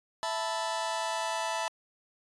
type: chord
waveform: sawtooth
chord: E suspended fourth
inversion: none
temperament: just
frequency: 659.3 / 879 / 988.9 Hz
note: E5 / A5 / B5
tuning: 0 / -2 / +2 cents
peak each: -31 / -30 / -31 dBFS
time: 0.23-1.68 s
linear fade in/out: 0 ms
effects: resampled to 22050 Hz